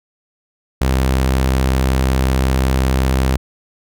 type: tone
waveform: sawtooth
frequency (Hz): 65.41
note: C2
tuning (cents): 0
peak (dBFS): -9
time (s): 0.81-3.37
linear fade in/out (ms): 5
effects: none

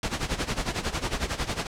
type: noise with tremolo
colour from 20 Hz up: pink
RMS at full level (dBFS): -26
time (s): 0.03-1.67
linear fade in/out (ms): 2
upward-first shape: sine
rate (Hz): 11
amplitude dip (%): 80
effects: low-pass 7000 Hz 12 dB/octave

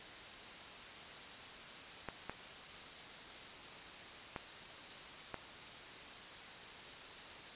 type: clicks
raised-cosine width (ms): 0.5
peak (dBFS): -25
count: 4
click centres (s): 2.087 / 2.296 / 4.362 / 5.343
effects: white hiss -50 dBFS RMS until 7.55 s + resampled to 8000 Hz

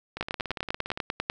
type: two click trains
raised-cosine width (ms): 0.3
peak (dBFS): -11 / -18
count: 12 / 15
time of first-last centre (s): 0.21-1.299 / 0.17-0.975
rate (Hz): 10.1 / 17.4
effects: none

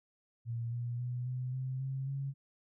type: tone with pitch steps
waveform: sine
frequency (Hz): 116.8 / 120.01 / 123.32 / 126.71 / 130.2 / 133.78 / 137.46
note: A#2 / B2 / B2 / B2 / C3 / C3 / C#3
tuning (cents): +4 / -49 / -2 / +45 / -8 / +39 / -14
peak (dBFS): -34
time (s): 0.45-2.34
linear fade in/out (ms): 50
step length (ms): 270
effects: none

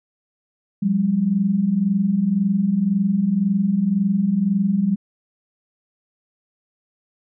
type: tone pair together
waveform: sine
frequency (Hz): 178.6 / 200.5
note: F3 / G3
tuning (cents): +39 / +39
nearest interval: major second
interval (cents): 200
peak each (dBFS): -22 / -17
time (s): 0.82-4.96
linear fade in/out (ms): 10
effects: none

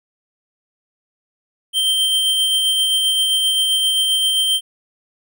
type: tone with tremolo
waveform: square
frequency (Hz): 3136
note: G7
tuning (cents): 0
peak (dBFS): -14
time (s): 1.73-4.61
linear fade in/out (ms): 50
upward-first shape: sine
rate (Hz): 7.6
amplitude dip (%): 25
effects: none

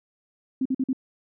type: tone bursts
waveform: sine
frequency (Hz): 261.6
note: C4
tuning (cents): 0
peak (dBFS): -21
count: 4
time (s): 0.61-0.931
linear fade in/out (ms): 5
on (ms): 45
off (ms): 47
effects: none

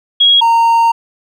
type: tone pair in turn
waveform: sine / triangle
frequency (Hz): 3304 / 922.3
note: G#7 / A#5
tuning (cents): -10 / -19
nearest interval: octave + minor seventh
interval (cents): 2209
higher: first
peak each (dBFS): -5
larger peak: neither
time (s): 0.2-0.41 / 0.41-0.92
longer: second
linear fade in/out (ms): 10
effects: none

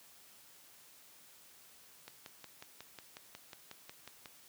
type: click train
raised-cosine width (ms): 0.2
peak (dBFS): -30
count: 13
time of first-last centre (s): 2.08-4.258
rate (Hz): 5.51
effects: white hiss -60 dBFS RMS until 4.48 s + high-pass 80 Hz 12 dB/octave

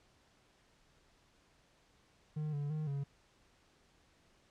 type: tone with pitch steps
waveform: triangle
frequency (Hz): 152.6 / 144.4 / 154.2 / 140.2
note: D#3 / D3 / D#3 / C#3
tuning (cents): -33 / -29 / -15 / +20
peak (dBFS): -33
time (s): 2.36-3.04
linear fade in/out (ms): 10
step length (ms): 170
effects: pink hiss -69 dBFS RMS until 4.5 s + low-pass 7000 Hz 12 dB/octave

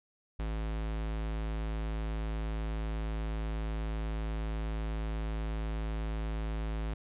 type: tone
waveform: square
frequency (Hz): 54.1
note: A1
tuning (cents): -29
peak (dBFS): -33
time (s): 0.39-6.94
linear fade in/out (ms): 5
effects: resampled to 8000 Hz

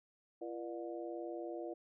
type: harmonic tone with a mistuned harmonic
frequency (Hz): 119.9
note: A#2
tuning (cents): +49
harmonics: 3 / 4 / 5 / 6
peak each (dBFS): -43 / -47 / -47 / -50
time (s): 0.41-1.74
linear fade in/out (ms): 10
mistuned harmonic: 3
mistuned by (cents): -92
effects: none

